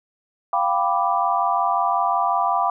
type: chord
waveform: sine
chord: G dominant seventh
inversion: third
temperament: equal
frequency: 698.5 / 784 / 987.8 / 1174.7 Hz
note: F5 / G5 / B5 / D6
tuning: 0 / 0 / 0 / 0 cents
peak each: -23 dBFS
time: 0.53-2.7 s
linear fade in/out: 2 ms
effects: none